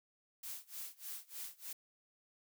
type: noise with tremolo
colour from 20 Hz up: blue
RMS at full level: -44 dBFS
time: 0.43-1.73 s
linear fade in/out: 5 ms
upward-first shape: sine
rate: 3.3 Hz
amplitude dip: 95%
effects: none